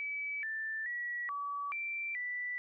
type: tone with pitch steps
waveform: sine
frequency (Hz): 2293 / 1771 / 1930 / 1143 / 2347 / 1972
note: D7 / A6 / B6 / D6 / D7 / B6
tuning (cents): -42 / +11 / -40 / -47 / -2 / -3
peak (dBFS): -35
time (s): 0-2.58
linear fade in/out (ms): 0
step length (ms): 430
effects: none